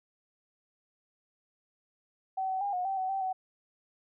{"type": "tone with pitch steps", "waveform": "sine", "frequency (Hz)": [762, 757, 807, 725, 775, 752, 776, 752], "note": ["G5", "F#5", "G#5", "F#5", "G5", "F#5", "G5", "F#5"], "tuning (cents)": [-49, 39, -50, -35, -20, 28, -18, 28], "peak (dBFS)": -29, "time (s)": [2.37, 3.33], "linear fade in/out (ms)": 10, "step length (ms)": 120, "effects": []}